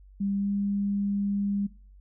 sine tone with pitch glide, 198.8 to 201 Hz, G3 to G3, +25 to +44 cents, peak -25 dBFS, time 0.2-1.67 s, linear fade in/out 10 ms, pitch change +19 cents, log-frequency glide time 0.37-0.5 s, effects noise-tail reverb RT60 0.4 s tail -20 dB re dry + added 48 Hz sine -49 dBFS peak until 2 s

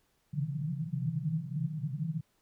white band-pass noise, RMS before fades -34 dBFS, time 0.33-2.21 s, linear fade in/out 10 ms, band 130 to 170 Hz, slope 96 dB/octave, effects pink hiss -73 dBFS RMS until 2.41 s

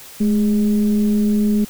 sine tone with frequency modulation, 211.3 Hz, G#3, 30 cents sharp, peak -13 dBFS, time 0.2-1.65 s, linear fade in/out 10 ms, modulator 198 Hz, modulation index 0.44, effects white hiss -39 dBFS RMS until 1.69 s

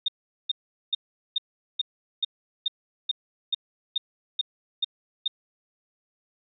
sine tone bursts, 3674 Hz, A#7, 26 cents flat, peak -21 dBFS, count 13, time 0.06-5.279 s, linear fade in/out 5 ms, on 23 ms, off 410 ms, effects none

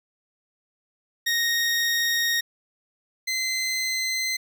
20% pulse tone pair in turn, 1864.7 / 2057 Hz, A#6 / C7, 0 / -30 cents, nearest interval major second, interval 170 cents, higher second, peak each -16 / -19 dBFS, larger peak first, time 1.26-2.41 / 3.27-4.37 s, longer first, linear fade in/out 10 ms, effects none

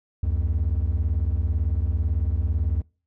triangle beating tone pair, 69.3 / 87.3 Hz, C#2 / F2, 0 / 0 cents, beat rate 18 Hz, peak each -21 dBFS, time 0.23-2.82 s, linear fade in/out 5 ms, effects noise-tail reverb RT60 0.4 s tail -25 dB re dry + tanh soft clip ceiling -13 dBFS

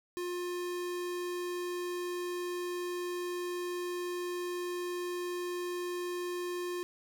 square tone, 354.8 Hz, F4, 27 cents sharp, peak -35 dBFS, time 0.17-6.83 s, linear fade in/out 0 ms, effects none

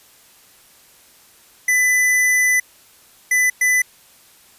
square tone bursts at uneven times, 1999 Hz, B6, 20 cents sharp, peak -14 dBFS, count 3, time 1.68-2.6 / 3.31-3.5 / 3.61-3.82 s, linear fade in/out 5 ms, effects white hiss -50 dBFS RMS until 4.58 s + resampled to 32000 Hz

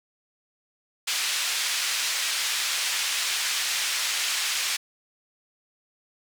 pink band-pass noise, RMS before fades -27 dBFS, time 1.07-4.77 s, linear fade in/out 10 ms, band 2200 to 8200 Hz, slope 12 dB/octave, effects none

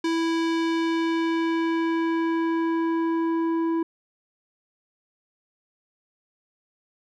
square tone with low-pass filter sweep, 329.6 Hz, E4, in tune, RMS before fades -24 dBFS, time 0.04-3.83 s, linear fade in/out 5 ms, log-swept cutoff 5400 to 870 Hz, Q 0.91, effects none

